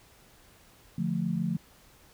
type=chord; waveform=sine; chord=D minor; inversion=none; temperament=equal; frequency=146.83 / 174.61 / 220 Hz; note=D3 / F3 / A3; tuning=0 / 0 / 0 cents; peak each=-34 / -29 / -32 dBFS; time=0.98-1.57 s; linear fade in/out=5 ms; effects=pink hiss -58 dBFS RMS until 2.13 s